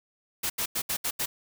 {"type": "noise bursts at uneven times", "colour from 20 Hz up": "white", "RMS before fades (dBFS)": -29, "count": 6, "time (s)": [[0.43, 0.5], [0.58, 0.66], [0.75, 0.82], [0.89, 0.97], [1.04, 1.11], [1.19, 1.26]], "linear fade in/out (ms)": 10, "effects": []}